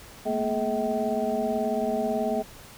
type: tone cluster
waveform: sine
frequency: 218.2 / 236.5 / 423.9 / 642 / 771 Hz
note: A3 / A#3 / G#4 / E5 / G5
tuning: -14 / +25 / +35 / -46 / -29 cents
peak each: -32 / -31 / -30 / -28 / -32 dBFS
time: 0.25-2.43 s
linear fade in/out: 20 ms
effects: pink hiss -47 dBFS RMS until 2.77 s